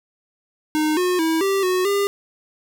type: tone with pitch steps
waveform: square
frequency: 307.8 / 361.8 / 323.5 / 391.2 / 367.4 / 401.4 Hz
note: D#4 / F#4 / E4 / G4 / F#4 / G4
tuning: -19 / -39 / -32 / -4 / -12 / +41 cents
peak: -18 dBFS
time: 0.75-2.07 s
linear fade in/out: 0 ms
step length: 220 ms
effects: 9-bit